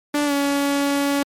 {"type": "tone with pitch glide", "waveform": "sawtooth", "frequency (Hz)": [292.5, 282.2], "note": ["D4", "C#4"], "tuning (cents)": [-7, 31], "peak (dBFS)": -14, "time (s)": [0.14, 1.23], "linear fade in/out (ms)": 5, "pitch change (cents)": -62, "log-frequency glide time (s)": [0.25, 0.33], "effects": ["MP3 64 kbps"]}